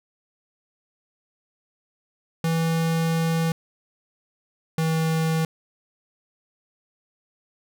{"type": "tone pair in turn", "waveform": "square", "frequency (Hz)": [164, 161], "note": ["E3", "E3"], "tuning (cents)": [-9, -41], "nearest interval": "unison", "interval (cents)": 32, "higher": "first", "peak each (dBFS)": -21, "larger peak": "neither", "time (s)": [[2.44, 3.52], [4.78, 5.45]], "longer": "first", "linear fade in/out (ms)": 2, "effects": []}